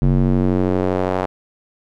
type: tone with band-pass filter sweep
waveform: square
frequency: 46.25 Hz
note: F#1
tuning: in tune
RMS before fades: -17 dBFS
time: 0.02-1.26 s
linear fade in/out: 0 ms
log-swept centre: 160 to 740 Hz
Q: 1.3
effects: none